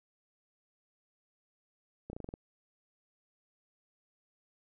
slowing click train, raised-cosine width 2 ms, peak -28 dBFS, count 7, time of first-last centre 2.1-2.339 s, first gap 31 ms, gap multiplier 1.1, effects none

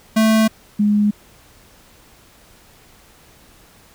square / sine tone pair in turn, 220 / 207.7 Hz, A3 / G#3, 0 / 0 cents, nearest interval minor second, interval 100 cents, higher first, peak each -12 dBFS, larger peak neither, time 0.16-0.48 / 0.79-1.11 s, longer neither, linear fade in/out 10 ms, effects pink hiss -49 dBFS RMS until 3.94 s

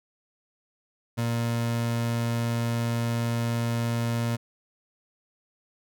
30% pulse tone, 117.1 Hz, A#2, 8 cents sharp, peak -22 dBFS, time 1.17-4.37 s, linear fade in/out 20 ms, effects none

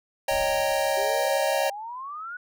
square chord, Eb dominant seventh, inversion third, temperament equal with one note detuned, 554.4 / 622.3 / 784 / 923.8 Hz, Db5 / Eb5 / G5 / Bb5, 0 / 0 / 0 / -16 cents, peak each -27 / -28 / -29 / -33 dBFS, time 0.28-1.7 s, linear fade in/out 5 ms
brown noise with exponential decay, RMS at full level -38 dBFS, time 0.31-1.74 s, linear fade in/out 1 ms, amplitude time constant 310 ms
sine exponential sweep, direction up, 388.5 to 1488 Hz, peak -33 dBFS, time 0.97-2.37 s, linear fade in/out 5 ms
effects none

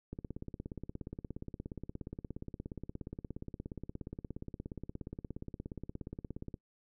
click train, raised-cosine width 3 ms, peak -28 dBFS, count 110, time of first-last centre 0.13-6.542 s, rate 17 Hz, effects noise-tail reverb RT60 0.1 s tail -24 dB re dry

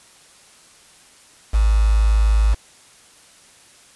sine tone with quantisation, 53.6 Hz, A1, 45 cents flat, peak -12 dBFS, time 1.53-2.55 s, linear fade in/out 20 ms, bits 5, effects white hiss -49 dBFS RMS until 3.95 s + resampled to 24000 Hz

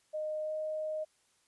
sine tone with pitch glide, 616 to 620.6 Hz, D#5 to D#5, -17 to -5 cents, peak -33 dBFS, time 0.13-1.05 s, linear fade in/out 20 ms, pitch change +12 cents, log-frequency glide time 0.43-0.52 s, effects white hiss -71 dBFS RMS until 1.47 s + resampled to 24000 Hz

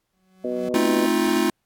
40% pulse tone with exponential growth, 187 Hz, F#3, 19 cents sharp, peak -30 dBFS, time 0.13-0.69 s, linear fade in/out 5 ms, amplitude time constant 120 ms
harmonic tone, 123.9 Hz, B2, 6 cents sharp, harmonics 2 / 3 / 4 / 5, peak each -29 / -29 / -29 / -29 dBFS, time 0.44-1.06 s, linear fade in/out 5 ms
square chord, F dominant seventh, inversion first, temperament just, 218.3 / 261.9 / 314.3 / 349.2 Hz, A3 / C4 / Eb4 / F4, -13 / +2 / +18 / 0 cents, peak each -26 / -26 / -24 / -23 dBFS, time 0.74-1.5 s, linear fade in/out 2 ms
effects pink hiss -75 dBFS RMS until 1.65 s + AAC 64 kbps

